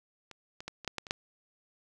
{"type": "clicks", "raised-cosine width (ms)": 0.2, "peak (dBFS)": [-29, -25, -21, -27, -15, -17, -27, -12], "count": 8, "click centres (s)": [0.313, 0.605, 0.68, 0.847, 0.877, 0.983, 1.068, 1.109], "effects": []}